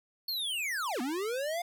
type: linear two-way sweep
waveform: square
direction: down then up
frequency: 4435 to 233.1 to 715 Hz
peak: -32 dBFS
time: 0.28-1.62 s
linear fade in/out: 5 ms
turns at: 1.01 s
effects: none